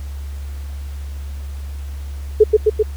sine tone with echo, 428.8 Hz, A4, 45 cents flat, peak -4 dBFS, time 2.4-2.44 s, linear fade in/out 10 ms, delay 130 ms, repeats 3, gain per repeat -2 dB, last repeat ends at 2.83 s, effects added 70 Hz sine -25 dBFS peak until 2.96 s + pink hiss -45 dBFS RMS until 2.96 s

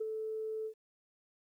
sine tone with ADSR envelope, 437.8 Hz, A4, 9 cents flat, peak -31 dBFS, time 0-0.74 s, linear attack 11 ms, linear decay 24 ms, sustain -4 dB, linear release 83 ms, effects tanh soft clip ceiling -27 dBFS + 12-bit

